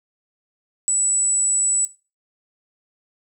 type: tone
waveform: sine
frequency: 7902 Hz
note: B8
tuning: in tune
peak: -16 dBFS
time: 0.88-1.85 s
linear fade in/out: 0 ms
effects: noise-tail reverb RT60 0.3 s tail -17 dB re dry